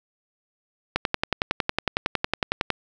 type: click train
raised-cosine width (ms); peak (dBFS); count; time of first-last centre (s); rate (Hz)
0.3; -5; 20; 0.96-2.703; 10.9
effects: none